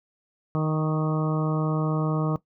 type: harmonic tone with a mistuned harmonic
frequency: 155.56 Hz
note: D#3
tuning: in tune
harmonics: 1 / 2 / 3 / 4 / 5 / 6 / 7 / 8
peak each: -23 / -30 / -32 / -35 / -39 / -41 / -36 / -38 dBFS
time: 0.55-2.36 s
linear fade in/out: 0 ms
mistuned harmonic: 7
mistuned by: +21 cents
effects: noise-tail reverb RT60 0.1 s tail -17 dB re dry